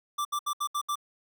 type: tone bursts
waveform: square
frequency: 1174.7 Hz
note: D6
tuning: in tune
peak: -28 dBFS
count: 6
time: 0.18-0.956 s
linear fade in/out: 10 ms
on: 71 ms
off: 70 ms
effects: none